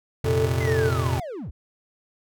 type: chord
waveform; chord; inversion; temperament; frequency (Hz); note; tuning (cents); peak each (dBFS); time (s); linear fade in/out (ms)
square; F suspended fourth; none; just; 87.31 / 116.41 / 130.96; F2 / Bb2 / C3; 0 / -2 / +2; -27; 0.24-1.2; 5
type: tone with tremolo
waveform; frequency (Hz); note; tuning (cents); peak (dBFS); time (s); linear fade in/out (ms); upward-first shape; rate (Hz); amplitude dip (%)
sine; 441.5; A4; +6; -21; 0.24-1.05; 50; square; 2.3; 70
type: linear sweep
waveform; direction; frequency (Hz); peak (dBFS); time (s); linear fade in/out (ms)
triangle; down; 2096 to 38.96; -29; 0.6-1.51; 10
effects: none